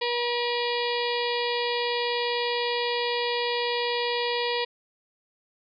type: harmonic tone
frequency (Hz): 480.3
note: B4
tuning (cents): -48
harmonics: 1 / 2 / 4 / 5 / 6 / 7 / 8 / 9 / 10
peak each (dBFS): -28 / -31 / -34 / -35 / -36 / -36 / -37 / -38 / -38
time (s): 0.01-4.65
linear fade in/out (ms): 10
effects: none